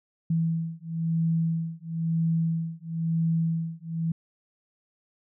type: beating tone pair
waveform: sine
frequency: 163.7 / 164.7 Hz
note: E3 / E3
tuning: -12 / -1 cents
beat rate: 1 Hz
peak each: -27 dBFS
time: 0.3-4.12 s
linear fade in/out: 5 ms
effects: none